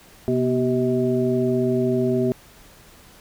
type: harmonic tone with a mistuned harmonic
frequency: 127.6 Hz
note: C3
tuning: 43 cents flat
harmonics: 1 / 2 / 3 / 5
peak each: -26 / -22 / -21 / -28 dBFS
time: 0.28-2.32 s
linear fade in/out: 0 ms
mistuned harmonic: 2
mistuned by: -78 cents
effects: pink hiss -49 dBFS RMS until 3.2 s